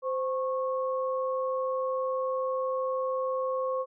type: tone pair together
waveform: sine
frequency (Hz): 519 / 1096.7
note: C5 / C#6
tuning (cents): -14 / -19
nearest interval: octave + minor second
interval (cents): 1295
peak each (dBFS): -28 / -33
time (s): 0.02-3.86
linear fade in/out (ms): 50
effects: none